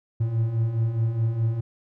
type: beating tone pair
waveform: triangle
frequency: 110 / 114.8 Hz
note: A2 / A#2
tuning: 0 / -26 cents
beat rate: 4.8 Hz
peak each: -27 / -20 dBFS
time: 0.2-1.61 s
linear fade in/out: 10 ms
effects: none